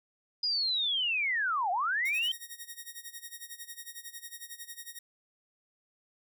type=linear two-way sweep; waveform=sine; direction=down then up; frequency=4978 to 688 to 3173 Hz; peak=-27 dBFS; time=0.43-2.32 s; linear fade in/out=5 ms; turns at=1.71 s
type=tone with tremolo; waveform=5% pulse; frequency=1871 Hz; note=A#6; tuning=6 cents sharp; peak=-29 dBFS; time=2.05-4.99 s; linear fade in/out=5 ms; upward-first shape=sine; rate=11 Hz; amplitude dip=85%
effects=none